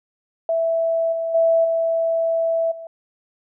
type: tone with level steps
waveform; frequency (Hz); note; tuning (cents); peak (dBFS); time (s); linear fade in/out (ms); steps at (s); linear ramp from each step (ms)
sine; 659.3; E5; 0; -17 / -21 / -13 / -17 / -32; 0.49-2.87; 2; 1.12 / 1.34 / 1.64 / 2.71; 10
effects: none